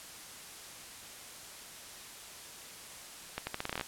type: accelerating click train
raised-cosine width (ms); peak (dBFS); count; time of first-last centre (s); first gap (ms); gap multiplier
0.3; -18; 11; 3.38-3.811; 90; 0.82
effects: white hiss -48 dBFS RMS until 3.87 s + low-pass 11000 Hz 12 dB/octave